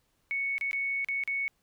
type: tone with dropouts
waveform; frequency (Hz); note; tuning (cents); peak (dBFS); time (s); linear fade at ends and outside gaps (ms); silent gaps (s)
sine; 2217; C#7; 0; -28; 0.31-1.48; 0; 0.581-0.611 / 0.712-0.731 / 1.046-1.086 / 1.237-1.276
effects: pink hiss -73 dBFS RMS until 1.62 s